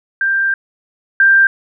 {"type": "tone pair in turn", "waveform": "sine", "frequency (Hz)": [1582, 1582], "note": ["G6", "G6"], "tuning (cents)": [15, 15], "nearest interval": "unison", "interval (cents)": 0, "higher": "neither", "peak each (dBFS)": [-12, -6], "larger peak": "second", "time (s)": [[0.21, 0.54], [1.2, 1.47]], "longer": "first", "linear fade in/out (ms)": 2, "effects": []}